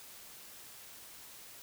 silence, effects white hiss -52 dBFS RMS until 1.62 s

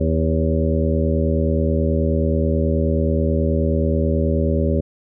harmonic tone with a mistuned harmonic, 80 Hz, D#2, 49 cents sharp, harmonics 1 / 2 / 3 / 4 / 5 / 6 / 7, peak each -19 / -23 / -23 / -28 / -25 / -30 / -25 dBFS, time 0-4.81 s, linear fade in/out 10 ms, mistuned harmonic 6, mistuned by +38 cents, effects none

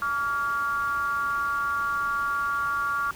triangle ring-modulated tone, 129.5 Hz, C3, 17 cents flat, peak -19 dBFS, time 0.02-3.11 s, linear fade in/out 2 ms, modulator 1270 Hz, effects pink hiss -45 dBFS RMS until 3.15 s

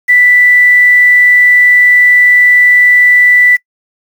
sine tone with quantisation, 1975.5 Hz, B6, in tune, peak -3 dBFS, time 0.08-3.57 s, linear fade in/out 20 ms, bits 5, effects noise-tail reverb RT60 0.1 s tail -24 dB re dry

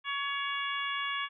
harmonic tone, 562 Hz, C#5, 24 cents sharp, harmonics 2 / 3 / 4 / 5 / 6, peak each -35 / -37 / -38 / -39 / -40 dBFS, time 0.04-1.29 s, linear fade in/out 50 ms, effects none

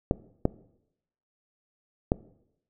clicks, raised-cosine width 2 ms, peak -8 dBFS, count 3, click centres 0.111 / 0.454 / 2.119 s, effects noise-tail reverb RT60 0.8 s tail -20 dB re dry

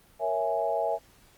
sine chord, A# half-diminished seventh, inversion none, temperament equal, 466.2 / 554.4 / 659.3 / 830.6 Hz, A#4 / C#5 / E5 / G#5, 0 / 0 / 0 / 0 cents, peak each -33 / -32 / -28 / -31 dBFS, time 0.19-0.99 s, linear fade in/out 50 ms, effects pink hiss -59 dBFS RMS until 1.37 s + Opus 32 kbps

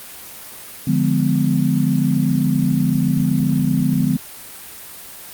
sine chord, D diminished seventh, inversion none, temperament equal with one note detuned, 146.83 / 174.61 / 207.7 / 252.7 Hz, D3 / F3 / Ab3 / Cb4, 0 / 0 / 0 / +40 cents, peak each -19 / -20 / -21 / -19 dBFS, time 0.87-4.17 s, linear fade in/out 5 ms, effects white hiss -36 dBFS RMS until 5.33 s + Opus 32 kbps

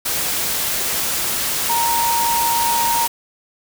sine tone in noise, 932.3 Hz, A#5, in tune, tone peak -17 dBFS, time 1.69-3.07 s, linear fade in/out 10 ms, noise white, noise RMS -21 dBFS, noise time 0.05-3.08 s, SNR +1 dB, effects none

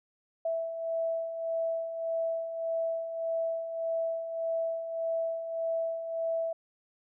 sine beating tone pair, 657 / 658.7 Hz, E5 / E5, -6 / -1 cents, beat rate 1.7 Hz, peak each -38 / -30 dBFS, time 0.45-6.53 s, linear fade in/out 5 ms, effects none

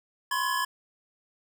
square tone cluster, 1007 / 1071 / 1691 Hz, B5 / C6 / G#6, +33 / +40 / +31 cents, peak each -31 dBFS, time 0.31-0.65 s, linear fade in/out 5 ms, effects none

